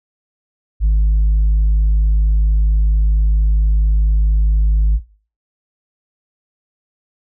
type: tone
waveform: sine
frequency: 52.2 Hz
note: G#1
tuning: 10 cents sharp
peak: -7 dBFS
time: 0.8-5 s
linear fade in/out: 50 ms
effects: noise-tail reverb RT60 0.4 s tail -20 dB re dry + tanh soft clip ceiling -9 dBFS

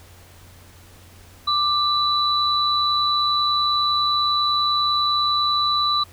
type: tone pair together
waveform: sine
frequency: 1182 / 3965 Hz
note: D6 / B7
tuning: +11 / +6 cents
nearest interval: octave + major sixth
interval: 2095 cents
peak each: -20 dBFS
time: 1.47-6.04 s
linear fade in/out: 10 ms
effects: added 89 Hz sine -47 dBFS peak until 6.12 s + pink hiss -49 dBFS RMS until 6.12 s

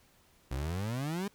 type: exponential sweep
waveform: 30% pulse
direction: up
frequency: 61.74 to 207.9 Hz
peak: -30 dBFS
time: 0.51-1.28 s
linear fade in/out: 5 ms
effects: pink hiss -65 dBFS RMS until 1.34 s

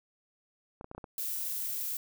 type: clicks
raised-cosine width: 1 ms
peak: -29 dBFS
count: 6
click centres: 0.811 / 0.844 / 0.914 / 0.949 / 0.98 / 1.042 s
type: noise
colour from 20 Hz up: violet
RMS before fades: -35 dBFS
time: 1.18-1.97 s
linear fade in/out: 2 ms
effects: none

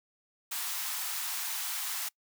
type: high-pass noise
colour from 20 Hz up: white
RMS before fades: -35 dBFS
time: 0.51-2.09 s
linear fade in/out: 10 ms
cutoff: 740 Hz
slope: 48 dB/octave
effects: noise-tail reverb RT60 0.1 s tail -24 dB re dry

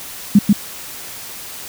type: tone with echo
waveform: sine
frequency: 204.2 Hz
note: G#3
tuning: 29 cents flat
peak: -4 dBFS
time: 0.35-0.39 s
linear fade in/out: 5 ms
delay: 140 ms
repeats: 1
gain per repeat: -2 dB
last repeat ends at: 0.53 s
effects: white hiss -32 dBFS RMS until 1.68 s

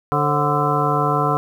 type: harmonic tone with a mistuned harmonic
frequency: 146.83 Hz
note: D3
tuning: in tune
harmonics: 1 / 2 / 3 / 4 / 5 / 7 / 8 / 9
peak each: -22 / -27 / -24 / -28 / -23 / -22 / -28 / -23 dBFS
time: 0.12-1.37 s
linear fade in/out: 0 ms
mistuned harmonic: 4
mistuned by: -150 cents
effects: 8-bit

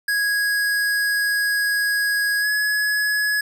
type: tone with pitch glide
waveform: square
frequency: 1657 to 1688.9 Hz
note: G#6 to G#6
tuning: -4 to +29 cents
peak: -19 dBFS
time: 0.08-3.41 s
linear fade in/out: 5 ms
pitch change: +33 cents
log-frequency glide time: 2.4-2.47 s
effects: none

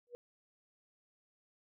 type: tone with exponential growth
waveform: sine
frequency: 483 Hz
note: B4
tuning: 39 cents flat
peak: -39 dBFS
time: 0.07-0.15 s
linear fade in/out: 0 ms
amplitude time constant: 16 ms
effects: none

